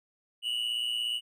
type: tone pair together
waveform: triangle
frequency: 2843 / 2960 Hz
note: F7 / F#7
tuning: +30 / 0 cents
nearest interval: minor second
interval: 70 cents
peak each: -32 / -29 dBFS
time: 0.42-1.21 s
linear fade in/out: 50 ms
effects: none